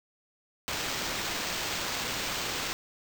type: noise with sample-and-hold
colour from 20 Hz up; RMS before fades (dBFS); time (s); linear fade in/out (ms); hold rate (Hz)
violet; -33; 0.68-2.73; 0; 11025
effects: none